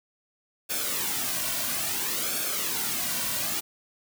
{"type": "noise with flanger", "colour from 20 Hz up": "white", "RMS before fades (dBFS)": -29, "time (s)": [0.69, 3.61], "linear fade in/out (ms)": 20, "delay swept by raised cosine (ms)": [1, 2.4], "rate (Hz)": 0.59, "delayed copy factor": -0.65, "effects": []}